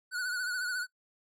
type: tone with vibrato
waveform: square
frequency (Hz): 1474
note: F#6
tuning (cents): -7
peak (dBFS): -32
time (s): 0.11-0.87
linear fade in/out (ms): 50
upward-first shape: triangle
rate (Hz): 14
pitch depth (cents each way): 66
effects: noise-tail reverb RT60 0.1 s tail -22 dB re dry + low-pass 12000 Hz 12 dB/octave